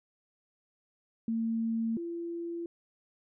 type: tone pair in turn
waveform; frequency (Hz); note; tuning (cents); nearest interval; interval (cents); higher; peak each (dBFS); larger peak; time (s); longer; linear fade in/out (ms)
sine; 226.7 / 339.7; A#3 / F4; -48 / -48; perfect fifth; 700; second; -28 / -34; first; 1.28-1.97 / 1.97-2.66; neither; 2
effects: none